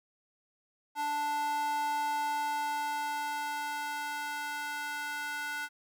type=tone with high-pass filter sweep; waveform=square; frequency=293.7 Hz; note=D4; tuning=in tune; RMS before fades=-34 dBFS; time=0.95-5.69 s; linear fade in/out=50 ms; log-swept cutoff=790 to 1300 Hz; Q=3.6; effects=none